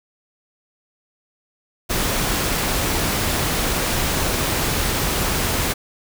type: noise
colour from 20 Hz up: pink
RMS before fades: -21 dBFS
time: 1.89-5.74 s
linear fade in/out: 20 ms
effects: none